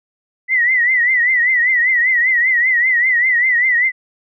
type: tone with vibrato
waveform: sine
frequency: 1975.5 Hz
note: B6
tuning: in tune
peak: -11 dBFS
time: 0.48-3.92 s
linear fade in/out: 50 ms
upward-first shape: triangle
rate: 5.1 Hz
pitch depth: 120 cents each way
effects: none